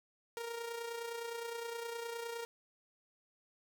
sawtooth tone with amplitude modulation, 466.2 Hz, A#4, in tune, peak -34 dBFS, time 0.37-2.45 s, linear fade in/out 0 ms, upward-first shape sine, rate 29.7 Hz, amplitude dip 50%, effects none

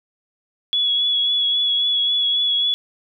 sine tone with vibrato, 3378 Hz, G#7, 29 cents sharp, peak -16 dBFS, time 0.73-2.74 s, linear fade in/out 0 ms, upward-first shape triangle, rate 3.7 Hz, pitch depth 25 cents each way, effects none

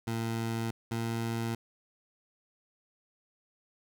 20% pulse tone pair in turn, 114.1 / 114.89 Hz, A#2 / A#2, -37 / -25 cents, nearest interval unison, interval 12 cents, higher second, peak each -26 dBFS, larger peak neither, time 0.07-0.71 / 0.91-1.55 s, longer neither, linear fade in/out 5 ms, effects none

